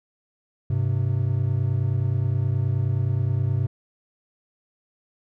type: tone pair together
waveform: triangle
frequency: 100.5 / 130 Hz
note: G2 / C3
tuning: +44 / -11 cents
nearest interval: major third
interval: 445 cents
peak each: -21 dBFS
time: 0.7-3.67 s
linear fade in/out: 5 ms
effects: none